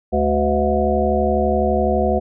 harmonic tone with a mistuned harmonic, 72 Hz, D2, 34 cents flat, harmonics 1 / 3 / 5 / 7 / 9 / 10, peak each -22 / -22 / -22 / -22 / -22 / -22 dBFS, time 0.12-2.2 s, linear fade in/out 20 ms, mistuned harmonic 5, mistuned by +60 cents, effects none

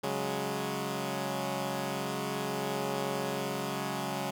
10% pulse chord, C# suspended fourth, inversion none, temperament equal, 138.59 / 185 / 207.7 Hz, C#3 / F#3 / G#3, 0 / 0 / 0 cents, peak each -28 dBFS, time 0.03-4.31 s, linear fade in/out 10 ms, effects none

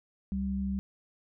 sine tone pair together, 69 / 195.16 Hz, C#2 / G3, -7 / -7 cents, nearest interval octave + tritone, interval 1800 cents, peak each -35 / -30 dBFS, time 0.32-0.79 s, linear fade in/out 0 ms, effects none

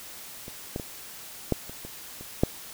clicks, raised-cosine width 2 ms, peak -26 / -17 / -21 / -9 / -27 / -26 / -28 / -6 dBFS, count 8, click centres 0.481 / 0.761 / 0.798 / 1.523 / 1.696 / 1.85 / 2.21 / 2.435 s, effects white hiss -43 dBFS RMS until 2.73 s

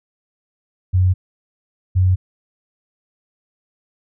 sine tone pair in turn, 92 / 92.36 Hz, F#2 / F#2, -9 / -3 cents, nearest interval unison, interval 6 cents, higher second, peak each -11 dBFS, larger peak neither, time 0.93-1.14 / 1.95-2.16 s, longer neither, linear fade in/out 20 ms, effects none

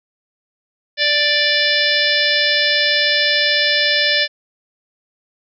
harmonic tone with a mistuned harmonic, 587.3 Hz, D5, in tune, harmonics 1 / 3 / 4 / 5 / 6 / 7 / 8 / 9, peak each -23 / -18 / -23 / -23 / -20 / -23 / -24 / -22 dBFS, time 0.97-4.28 s, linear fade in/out 50 ms, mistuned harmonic 8, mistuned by +36 cents, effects none

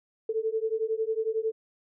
sine beating tone pair, 437.7 / 448.7 Hz, A4 / A4, -9 / +34 cents, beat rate 11 Hz, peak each -29 dBFS, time 0.29-1.52 s, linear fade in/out 5 ms, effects none

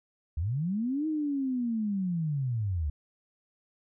sine linear two-way sweep, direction up then down, 69.3 to 317 to 69.3 Hz, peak -27 dBFS, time 0.37-2.9 s, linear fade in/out 5 ms, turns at 1.07 s, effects none

